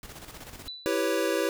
pink noise with tremolo, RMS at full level -42 dBFS, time 0.03-0.68 s, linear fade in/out 2 ms, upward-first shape square, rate 16 Hz, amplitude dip 55%
sine tone with exponential decay, 3975 Hz, B7, 10 cents sharp, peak -33 dBFS, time 0.68-1.14 s, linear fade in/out 1 ms, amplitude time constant 99 ms
square chord, C# half-diminished seventh, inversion first, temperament equal, 329.6 / 392 / 493.9 / 554.4 Hz, E4 / G4 / B4 / C#5, 0 / 0 / 0 / 0 cents, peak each -31 dBFS, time 0.86-1.49 s, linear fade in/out 0 ms
effects none

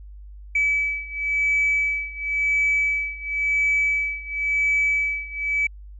sine beating tone pair, 2294 / 2294.95 Hz, D7 / D7, -41 / -41 cents, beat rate 0.95 Hz, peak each -21 / -23 dBFS, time 0.55-5.67 s, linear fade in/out 5 ms, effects tanh soft clip ceiling -13 dBFS + added 50 Hz sine -38 dBFS peak until 5.99 s

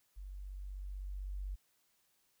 sine tone with level ramp, 47.91 Hz, G1, 39 cents flat, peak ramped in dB -44 to -37 dBFS, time 0.16-1.56 s, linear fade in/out 20 ms, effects white hiss -75 dBFS RMS until 2.4 s

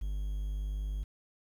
triangle tone with quantisation, 50.3 Hz, G1, 45 cents sharp, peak -30 dBFS, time 0.01-1.04 s, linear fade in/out 10 ms, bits 10, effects none

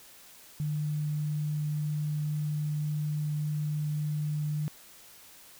sine tone, 150.3 Hz, D3, 40 cents sharp, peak -28 dBFS, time 0.6-4.68 s, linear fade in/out 0 ms, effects white hiss -53 dBFS RMS until 5.59 s

